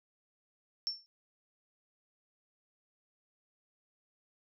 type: tone with exponential decay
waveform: sine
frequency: 5420 Hz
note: E8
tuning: 47 cents sharp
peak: -28 dBFS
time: 0.87-1.06 s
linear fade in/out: 0 ms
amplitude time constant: 41 ms
effects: none